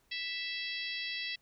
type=harmonic tone; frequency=659.3 Hz; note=E5; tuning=in tune; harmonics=3 / 4 / 5 / 6 / 7 / 8; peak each=-41 / -41 / -42 / -43 / -44 / -47 dBFS; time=0.11-1.36 s; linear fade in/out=10 ms; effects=pink hiss -71 dBFS RMS until 1.41 s